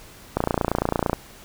click train, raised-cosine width 1 ms, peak -6 dBFS, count 23, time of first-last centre 0.37-1.131 s, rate 28.9 Hz, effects pink hiss -46 dBFS RMS until 1.44 s

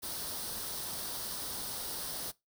white noise with comb filter, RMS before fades -39 dBFS, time 0.02-2.32 s, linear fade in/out 20 ms, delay 0.21 ms, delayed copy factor +0.6, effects noise-tail reverb RT60 0.2 s tail -21 dB re dry

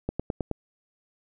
click train, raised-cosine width 2 ms, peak -14 dBFS, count 5, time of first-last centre 0.09-0.513 s, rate 9.45 Hz, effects none

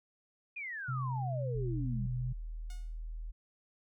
sine exponential sweep, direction down, 2499 to 182.5 Hz, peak -38 dBFS, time 0.56-2.07 s, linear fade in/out 10 ms
sine tone with pitch glide, 128.7 to 124.39 Hz, C3 to B2, -28 to +13 cents, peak -33 dBFS, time 0.88-2.33 s, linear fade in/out 10 ms, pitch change -59 cents, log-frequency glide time 1.35-1.67 s
sine tone, 40.06 Hz, E1, 49 cents flat, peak -38 dBFS, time 1.54-3.32 s, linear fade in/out 20 ms
5% pulse tone with exponential decay, 724 Hz, F#5, 38 cents flat, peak -40 dBFS, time 2.7-3 s, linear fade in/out 2 ms, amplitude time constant 64 ms
effects none

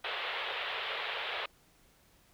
white band-pass noise, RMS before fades -37 dBFS, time 0.04-1.46 s, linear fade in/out 5 ms, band 420 to 3600 Hz, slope 48 dB/octave, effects pink hiss -65 dBFS RMS until 2.33 s

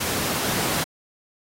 pink high-pass noise, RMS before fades -25 dBFS, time 0-0.84 s, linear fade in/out 10 ms, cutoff 120 Hz, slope 12 dB/octave, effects AAC 48 kbps

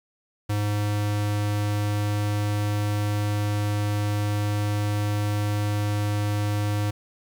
square tone, 103.83 Hz, G#2, in tune, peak -23 dBFS, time 0.49-6.91 s, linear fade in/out 10 ms, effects 9-bit

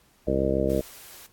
harmonic tone, 66.9 Hz, C2, 39 cents sharp, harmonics 1 / 2 / 3 / 4 / 5 / 6 / 7 / 8 / 9, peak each -31 / -33 / -30 / -32 / -29 / -32 / -28 / -33 / -28 dBFS, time 0.27-0.81 s, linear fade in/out 5 ms
white high-pass noise, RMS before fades -46 dBFS, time 0.69-1.27 s, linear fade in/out 10 ms, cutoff 280 Hz, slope 96 dB/octave
effects pink hiss -61 dBFS RMS until 1.32 s + AAC 64 kbps

